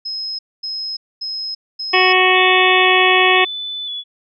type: tone bursts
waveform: sine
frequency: 5130 Hz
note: E8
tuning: 48 cents flat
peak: -22 dBFS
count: 4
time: 0.05-2.13 s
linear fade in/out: 10 ms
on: 340 ms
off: 240 ms
type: harmonic tone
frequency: 370 Hz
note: F#4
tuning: in tune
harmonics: 1 / 2 / 3 / 5 / 6 / 7 / 8 / 9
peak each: -17 / -18 / -18 / -18 / -18 / -17 / -21 / -23 dBFS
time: 1.93-3.45 s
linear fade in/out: 10 ms
type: tone with vibrato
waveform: sine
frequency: 3456 Hz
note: A7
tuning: 32 cents flat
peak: -23 dBFS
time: 2.33-4.04 s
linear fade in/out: 50 ms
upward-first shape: square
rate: 0.97 Hz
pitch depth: 21 cents each way
effects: none